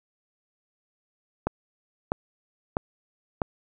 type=click train; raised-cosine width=1 ms; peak=-10 dBFS; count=4; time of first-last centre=1.47-3.418 s; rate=1.54 Hz; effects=none